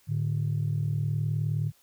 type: tone pair together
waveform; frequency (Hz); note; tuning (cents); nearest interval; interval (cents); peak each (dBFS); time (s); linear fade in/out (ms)
sine; 108.8 / 148.2; A2 / D3; -19 / +16; perfect fourth; 535; -27; 0.07-1.72; 50
effects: tanh soft clip ceiling -19 dBFS + white hiss -63 dBFS RMS until 1.82 s